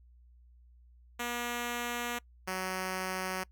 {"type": "tone pair in turn", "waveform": "5% pulse", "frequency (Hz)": [240, 186.61], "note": ["B3", "F#3"], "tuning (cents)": [-49, 15], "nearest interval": "major third", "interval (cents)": 436, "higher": "first", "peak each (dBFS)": -22, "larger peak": "neither", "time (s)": [[1.19, 2.19], [2.47, 3.44]], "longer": "first", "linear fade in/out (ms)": 10, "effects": ["noise-tail reverb RT60 0.1 s tail -24 dB re dry", "added 60 Hz sine -56 dBFS peak until 3.51 s"]}